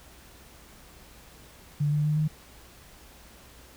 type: tone with pitch steps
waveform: sine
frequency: 146.7 / 149.01 / 151.35 / 153.73 Hz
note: D3 / D3 / D#3 / D#3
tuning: -2 / +25 / -48 / -21 cents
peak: -22 dBFS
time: 1.8-2.28 s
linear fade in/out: 10 ms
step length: 120 ms
effects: added 60 Hz sine -56 dBFS peak until 3.76 s + pink hiss -52 dBFS RMS until 3.76 s